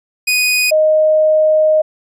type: tone pair in turn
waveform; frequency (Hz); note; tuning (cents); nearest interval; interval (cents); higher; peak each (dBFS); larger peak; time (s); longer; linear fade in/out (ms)
sawtooth / sine; 2485 / 621.2; D#7 / D#5; -3 / -3; 2 octaves; 2400; first; -8; neither; 0.27-0.71 / 0.71-1.82; second; 10
effects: resampled to 32000 Hz